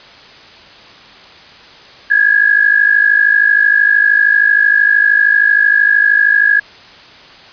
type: tone pair together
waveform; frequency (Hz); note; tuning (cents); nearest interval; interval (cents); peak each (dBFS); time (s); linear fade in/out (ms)
sine; 1643 / 1696; G#6 / G#6; -19 / +36; minor second; 55; -10; 2.1-6.6; 10
effects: white hiss -38 dBFS RMS until 7.52 s + resampled to 11025 Hz